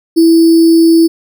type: tone with sample-and-hold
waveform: sine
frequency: 329.6 Hz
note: E4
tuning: in tune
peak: -3 dBFS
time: 0.16-1.08 s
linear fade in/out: 20 ms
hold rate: 4900 Hz
effects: none